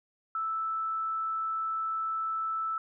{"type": "tone", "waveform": "sine", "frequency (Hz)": 1317, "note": "E6", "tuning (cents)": -2, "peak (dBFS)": -29, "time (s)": [0.35, 2.78], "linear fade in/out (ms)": 2, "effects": []}